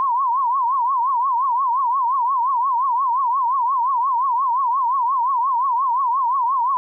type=tone with vibrato; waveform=sine; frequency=1014 Hz; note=B5; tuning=45 cents sharp; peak=-16 dBFS; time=0-6.77 s; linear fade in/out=0 ms; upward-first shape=triangle; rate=5.7 Hz; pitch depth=190 cents each way; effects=none